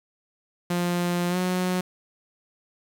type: tone with pitch glide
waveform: sawtooth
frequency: 175.5 to 182.32 Hz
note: F3 to F#3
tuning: +9 to -25 cents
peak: -19 dBFS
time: 0.7-1.81 s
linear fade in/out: 5 ms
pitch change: +66 cents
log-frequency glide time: 1.29-1.37 s
effects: 8-bit